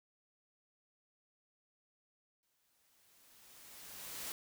white noise with exponential growth, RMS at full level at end -42 dBFS, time 2.43-4.32 s, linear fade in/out 0 ms, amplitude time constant 410 ms, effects none

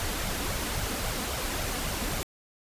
pink noise with flanger, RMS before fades -31 dBFS, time 0-2.23 s, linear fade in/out 0 ms, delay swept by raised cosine 1.3 to 4.1 ms, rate 3.7 Hz, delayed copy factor +0.5, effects resampled to 32000 Hz

